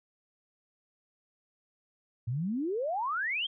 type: exponential sweep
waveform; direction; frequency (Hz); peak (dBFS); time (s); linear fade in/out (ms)
sine; up; 110 to 3297; -29; 2.27-3.47; 10
effects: none